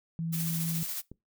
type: tone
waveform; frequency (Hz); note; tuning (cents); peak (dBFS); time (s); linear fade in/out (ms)
sine; 164.81; E3; 0; -30; 0.19-0.83; 0
type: noise with tremolo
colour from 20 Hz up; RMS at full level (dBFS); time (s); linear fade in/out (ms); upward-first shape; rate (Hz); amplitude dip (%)
blue; -34; 0.32-1.02; 20; sine; 14; 35
type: click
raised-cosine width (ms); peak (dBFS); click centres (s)
3; -31; 1.116
effects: noise-tail reverb RT60 0.2 s tail -22 dB re dry